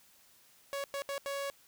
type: tone bursts at uneven times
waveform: sawtooth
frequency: 558 Hz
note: C#5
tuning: 11 cents sharp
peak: -31 dBFS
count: 4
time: 0.73-0.84 / 0.94-1.02 / 1.09-1.18 / 1.26-1.5 s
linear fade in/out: 0 ms
effects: white hiss -63 dBFS RMS until 1.67 s